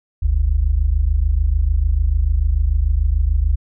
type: tone pair together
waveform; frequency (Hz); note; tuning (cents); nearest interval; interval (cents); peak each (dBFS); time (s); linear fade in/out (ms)
sine; 46.5 / 73.3; F#1 / D2; +9 / -3; minor sixth; 788; -16; 0.22-3.56; 10
effects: none